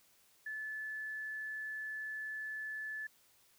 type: tone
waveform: sine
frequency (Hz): 1734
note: A6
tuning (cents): -26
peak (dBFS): -39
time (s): 0.46-3.07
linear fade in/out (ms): 5
effects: white hiss -68 dBFS RMS until 3.58 s